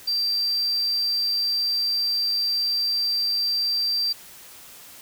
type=tone; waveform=triangle; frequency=4699 Hz; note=D8; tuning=in tune; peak=-19 dBFS; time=0.07-4.13 s; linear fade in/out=10 ms; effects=tanh soft clip ceiling -15 dBFS + white hiss -45 dBFS RMS until 5.01 s